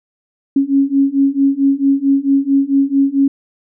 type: beating tone pair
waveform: sine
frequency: 273.2 / 277.7 Hz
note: C#4 / C#4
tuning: -25 / +3 cents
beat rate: 4.5 Hz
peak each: -14 / -13 dBFS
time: 0.56-3.28 s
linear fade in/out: 5 ms
effects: none